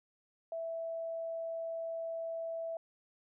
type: tone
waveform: sine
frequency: 659.3 Hz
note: E5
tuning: in tune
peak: -36 dBFS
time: 0.52-2.77 s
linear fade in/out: 2 ms
effects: none

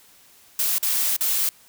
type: noise with dropouts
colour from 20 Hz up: blue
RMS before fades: -22 dBFS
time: 0.59-1.49 s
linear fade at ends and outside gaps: 2 ms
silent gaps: 0.783-0.828 / 1.165-1.208 s
effects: white hiss -53 dBFS RMS until 1.68 s

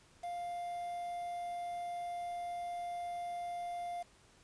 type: tone with quantisation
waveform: triangle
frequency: 700 Hz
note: F5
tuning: 4 cents sharp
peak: -36 dBFS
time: 0.23-4.03 s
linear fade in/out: 10 ms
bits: 9
effects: pink hiss -64 dBFS RMS until 4.43 s + resampled to 22050 Hz

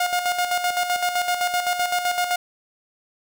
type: tone with tremolo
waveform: sawtooth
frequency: 714 Hz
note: F5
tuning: 38 cents sharp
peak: -15 dBFS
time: 0-2.36 s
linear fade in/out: 5 ms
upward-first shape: square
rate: 7.8 Hz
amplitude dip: 55%
effects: none

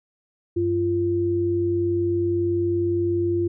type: tone pair together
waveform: sine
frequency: 96.78 / 344.9 Hz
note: G2 / F4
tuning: -22 / -22 cents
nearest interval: octave + minor seventh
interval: 2200 cents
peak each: -27 / -20 dBFS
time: 0.56-3.48 s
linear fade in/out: 10 ms
effects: none

